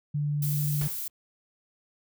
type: tone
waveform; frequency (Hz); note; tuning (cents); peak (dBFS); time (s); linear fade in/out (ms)
sine; 146.83; D3; 0; -25; 0.14-0.88; 10
type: noise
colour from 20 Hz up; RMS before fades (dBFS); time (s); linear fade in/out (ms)
violet; -34; 0.42-1.08; 5
type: noise with exponential decay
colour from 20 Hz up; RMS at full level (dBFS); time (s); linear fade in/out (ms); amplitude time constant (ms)
pink; -38; 0.81-1.1; 1; 63
effects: none